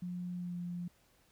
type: tone with pitch glide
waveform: sine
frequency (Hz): 178.1 to 175.34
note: F3 to F3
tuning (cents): +34 to +7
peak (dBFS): -37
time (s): 0.02-0.88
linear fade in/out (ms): 5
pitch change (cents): -27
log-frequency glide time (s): 0.35-0.57
effects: pink hiss -69 dBFS RMS until 1.31 s